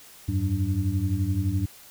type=tone cluster; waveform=sine; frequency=88.3 / 100 / 188.1 / 292.4 Hz; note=F2 / G2 / F#3 / D4; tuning=+20 / +35 / +29 / -7 cents; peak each=-27 / -25 / -33 / -31 dBFS; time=0.28-1.66 s; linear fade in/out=10 ms; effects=white hiss -49 dBFS RMS until 1.9 s